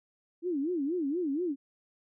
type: tone with vibrato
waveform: sine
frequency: 315 Hz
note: D#4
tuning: 21 cents sharp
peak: -28 dBFS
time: 0.42-1.56 s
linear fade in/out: 50 ms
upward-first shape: sine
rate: 4.2 Hz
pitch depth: 260 cents each way
effects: none